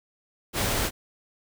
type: noise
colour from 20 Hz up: pink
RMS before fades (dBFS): -26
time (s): 0.53-0.91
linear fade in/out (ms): 50
effects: none